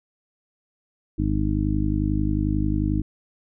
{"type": "harmonic tone", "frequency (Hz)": 51.2, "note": "G#1", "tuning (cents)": -24, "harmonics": [1, 2, 3, 4, 5, 6], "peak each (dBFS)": [-25, -26, -30, -29, -30, -26], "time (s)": [1.18, 3.02], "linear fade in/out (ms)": 10, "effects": []}